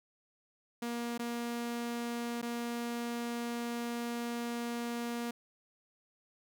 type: tone with dropouts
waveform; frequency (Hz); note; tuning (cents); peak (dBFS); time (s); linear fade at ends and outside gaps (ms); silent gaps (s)
sawtooth; 236.8; A#3; +27; -31; 0.82-5.31; 5; 1.178-1.193 / 2.416-2.426
effects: none